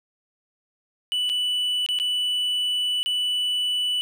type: tone with dropouts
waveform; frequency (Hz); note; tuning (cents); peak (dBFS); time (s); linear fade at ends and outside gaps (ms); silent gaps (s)
triangle; 2970; F#7; +6; -20; 1.12-4.01; 0; 1.293-1.298 / 1.863-1.888 / 1.988-1.999 / 3.03-3.06
effects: none